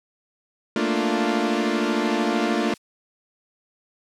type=chord; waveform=sawtooth; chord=Bb major seventh; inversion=third; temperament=equal; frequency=220 / 233.1 / 293.7 / 349.2 Hz; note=A3 / Bb3 / D4 / F4; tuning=0 / 0 / 0 / 0 cents; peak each=-22 dBFS; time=0.76-2.74 s; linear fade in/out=2 ms
type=noise; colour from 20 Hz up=violet; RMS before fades=-37 dBFS; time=0.95-2.78 s; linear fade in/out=10 ms
effects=low-pass 5000 Hz 12 dB/octave